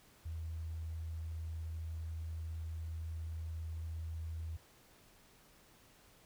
sine tone, 81 Hz, E2, 30 cents flat, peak -39 dBFS, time 0.25-4.57 s, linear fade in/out 10 ms, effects pink hiss -64 dBFS RMS until 6.25 s

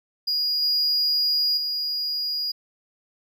triangle tone with level steps, 4876 Hz, D#8, 36 cents flat, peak -20 / -18 / -23 dBFS, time 0.27-2.52 s, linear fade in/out 10 ms, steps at 0.62 / 1.57 s, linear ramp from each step 5 ms, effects none

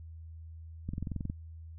click train, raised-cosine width 5 ms, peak -23 dBFS, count 10, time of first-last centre 0.89-1.299 s, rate 22 Hz, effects added 81 Hz sine -44 dBFS peak until 1.78 s

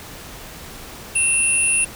sine tone pair together, 2700 / 9745 Hz, E7 / D#9, +41 / -37 cents, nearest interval octave + minor seventh, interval 2222 cents, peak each -19 / -17 dBFS, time 1.15-1.85 s, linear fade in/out 10 ms, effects pink hiss -37 dBFS RMS until 1.95 s

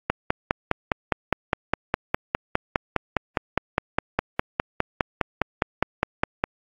click train, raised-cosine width 0.5 ms, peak -4 dBFS, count 32, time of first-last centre 0.1-6.439 s, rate 4.89 Hz, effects AAC 48 kbps

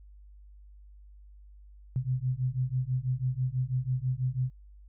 sine beating tone pair, 125.2 / 131.3 Hz, B2 / C3, +24 / +6 cents, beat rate 6.1 Hz, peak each -30 dBFS, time 1.96-4.5 s, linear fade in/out 0 ms, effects added 50 Hz sine -49 dBFS peak until 4.88 s

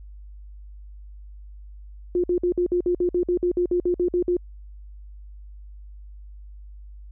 sine tone bursts, 354.5 Hz, F4, 26 cents sharp, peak -18 dBFS, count 16, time 2.15-4.368 s, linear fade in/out 2 ms, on 88 ms, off 54 ms, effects added 50 Hz sine -39 dBFS peak until 7.11 s

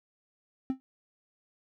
triangle tone with exponential decay, 262.9 Hz, C4, 8 cents sharp, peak -21 dBFS, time 0.7-0.8 s, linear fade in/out 0 ms, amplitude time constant 20 ms, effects none

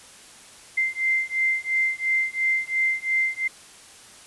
sine beating tone pair, 2084 / 2086.9 Hz, C7 / C7, -7 / -5 cents, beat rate 2.9 Hz, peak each -24 dBFS, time 0.77-3.48 s, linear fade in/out 10 ms, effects white hiss -47 dBFS RMS until 4.26 s + resampled to 24000 Hz

